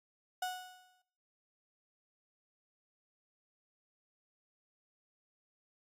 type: tone with exponential decay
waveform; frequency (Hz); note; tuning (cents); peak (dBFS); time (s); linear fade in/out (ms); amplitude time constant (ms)
35% pulse; 735; F#5; -12; -31; 0.42-1.02; 5; 130
effects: noise-tail reverb RT60 0.6 s tail -19 dB re dry + AAC 64 kbps